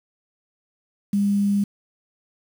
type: tone with quantisation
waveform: sine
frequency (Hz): 201.6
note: G3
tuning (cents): +49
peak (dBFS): -17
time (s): 1.13-1.64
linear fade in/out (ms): 5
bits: 7
effects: none